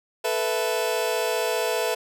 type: chord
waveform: sawtooth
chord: A suspended second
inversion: none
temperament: just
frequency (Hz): 440 / 495 / 660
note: A4 / B4 / E5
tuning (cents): 0 / +4 / +2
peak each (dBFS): -23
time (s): 0.24-1.95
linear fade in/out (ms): 10
effects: none